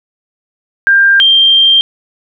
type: tone pair in turn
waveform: sine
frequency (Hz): 1594 / 3173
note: G6 / G7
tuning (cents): +28 / +20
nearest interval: octave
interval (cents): 1192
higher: second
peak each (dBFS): -4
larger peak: neither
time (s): 0.87-1.2 / 1.2-1.81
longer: second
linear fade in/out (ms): 0
effects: none